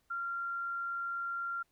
sine tone, 1382 Hz, F6, 19 cents flat, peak -34 dBFS, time 0.1-1.63 s, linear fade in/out 10 ms, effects pink hiss -75 dBFS RMS until 1.71 s

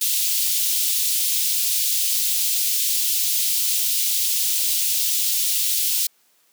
white high-pass noise, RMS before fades -21 dBFS, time 0.01-6.07 s, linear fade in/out 5 ms, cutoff 3000 Hz, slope 24 dB/octave, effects white hiss -61 dBFS RMS until 6.52 s + high-pass 200 Hz 12 dB/octave

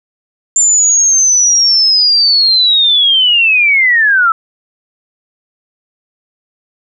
sine linear sweep, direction down, 7260 to 1298 Hz, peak -6 dBFS, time 0.56-4.32 s, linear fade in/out 2 ms, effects none

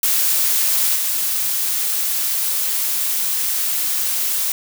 blue noise with level steps, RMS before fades -17 / -20 dBFS, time 0.03-4.52 s, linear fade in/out 2 ms, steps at 0.95 s, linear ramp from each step 10 ms, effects none

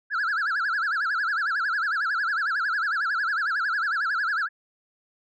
sine tone with vibrato, 1498 Hz, F#6, 21 cents sharp, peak -20 dBFS, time 0.1-4.49 s, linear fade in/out 50 ms, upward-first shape sine, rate 11 Hz, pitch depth 230 cents each way, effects tanh soft clip ceiling -22 dBFS

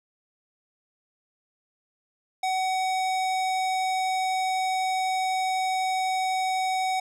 square tone with low-pass filter, 752 Hz, F#5, 28 cents sharp, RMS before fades -26 dBFS, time 2.43-7 s, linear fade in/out 5 ms, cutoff 8500 Hz, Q 0.73, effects none

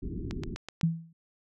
pink low-pass noise, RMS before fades -36 dBFS, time 0.02-0.56 s, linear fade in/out 10 ms, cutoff 400 Hz, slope 96 dB/octave
click train, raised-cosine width 0.2 ms, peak -21 dBFS, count 5, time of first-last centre 0.31-0.812 s, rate 7.97 Hz
sine tone with exponential decay, 164.81 Hz, E3, in tune, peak -19 dBFS, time 0.83-1.13 s, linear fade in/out 5 ms, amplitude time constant 65 ms
effects none

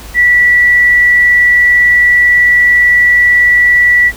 sine tone, 1953 Hz, B6, 20 cents flat, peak -4 dBFS, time 0.14-4.12 s, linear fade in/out 50 ms, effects added 54 Hz sine -30 dBFS peak until 4.16 s + pink hiss -32 dBFS RMS until 4.16 s

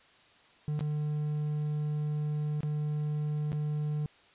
triangle tone with dropouts, 150 Hz, D3, 37 cents sharp, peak -27 dBFS, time 0.68-4.06 s, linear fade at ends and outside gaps 0 ms, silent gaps 0.792-0.808 / 2.606-2.632 / 3.519-3.529 s, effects white hiss -60 dBFS RMS until 4.34 s + resampled to 8000 Hz

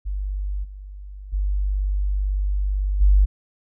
sine tone with level steps, 49 Hz, G1, in tune, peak -23 / -34 / -19 / -11 dBFS, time 0.05-3.26 s, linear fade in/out 20 ms, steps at 0.63 / 1.32 / 3 s, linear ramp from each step 20 ms, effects none

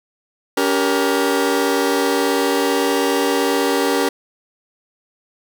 sawtooth chord, G diminished, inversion second, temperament just, 282.2 / 392 / 470.4 Hz, Db4 / G4 / Bb4, +31 / 0 / +16 cents, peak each -16 dBFS, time 0.57-4.09 s, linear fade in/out 5 ms, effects none

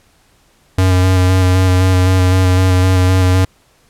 square tone with vibrato, 92.5 Hz, F#2, in tune, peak -9 dBFS, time 0.78-3.45 s, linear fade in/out 5 ms, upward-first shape square, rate 3.9 Hz, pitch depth 17 cents each way, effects pink hiss -53 dBFS RMS until 3.89 s + low-pass 12000 Hz 12 dB/octave

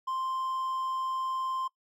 triangle tone, 1046.5 Hz, C6, in tune, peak -28 dBFS, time 0.07-1.68 s, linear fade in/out 10 ms, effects noise-tail reverb RT60 0.1 s tail -21 dB re dry

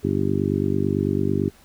harmonic tone, 49 Hz, G1, in tune, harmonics 2 / 3 / 4 / 5 / 6 / 7 / 8, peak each -27 / -27 / -27 / -27 / -27 / -27 / -27 dBFS, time 0.03-1.5 s, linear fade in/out 20 ms, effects pink hiss -53 dBFS RMS until 1.64 s

